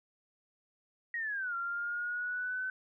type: linear two-way sweep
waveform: sine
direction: down then up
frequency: 1907 to 1375 to 1522 Hz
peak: -33 dBFS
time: 1.14-2.7 s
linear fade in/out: 2 ms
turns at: 1.55 s
effects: none